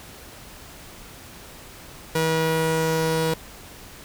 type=tone pair together; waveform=sawtooth; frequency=160.8 / 482.5 Hz; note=E3 / B4; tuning=-43 / -40 cents; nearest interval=octave + perfect fifth; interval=1903 cents; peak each=-20 dBFS; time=2.15-3.34 s; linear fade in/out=5 ms; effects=pink hiss -43 dBFS RMS until 4.04 s